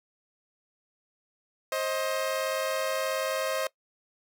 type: tone pair together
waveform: sawtooth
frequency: 530.3 / 629 Hz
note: C5 / D#5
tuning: +23 / +19 cents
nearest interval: minor third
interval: 296 cents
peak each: -26 / -27 dBFS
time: 1.72-3.67 s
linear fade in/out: 2 ms
effects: noise-tail reverb RT60 0.1 s tail -21 dB re dry